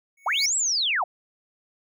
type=tone with exponential growth; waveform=square; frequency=2221 Hz; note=C#7; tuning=3 cents sharp; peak=-22 dBFS; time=0.17-0.46 s; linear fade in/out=5 ms; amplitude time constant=63 ms
type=linear two-way sweep; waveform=sine; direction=up then down; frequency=615 to 7902 to 615 Hz; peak=-21 dBFS; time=0.26-1.04 s; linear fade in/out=5 ms; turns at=0.56 s
effects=none